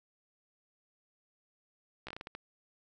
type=slowing click train; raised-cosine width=0.3 ms; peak=-26 dBFS; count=8; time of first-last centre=2.07-2.35 s; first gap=15 ms; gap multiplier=1.32; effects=none